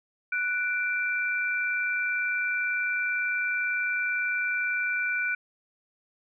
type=tone pair together; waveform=sine; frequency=1480 / 2349 Hz; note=F#6 / D7; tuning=0 / 0 cents; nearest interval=minor sixth; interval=800 cents; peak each=-27 / -29 dBFS; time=0.32-5.35 s; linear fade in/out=5 ms; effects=none